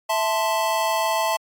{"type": "chord", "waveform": "square", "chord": "A minor", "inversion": "second", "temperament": "equal", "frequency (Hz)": [659.3, 880, 1046.5], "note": ["E5", "A5", "C6"], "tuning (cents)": [0, 0, 0], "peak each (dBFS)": [-25, -24, -27], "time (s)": [0.09, 1.37], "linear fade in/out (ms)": 10, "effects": ["AAC 64 kbps"]}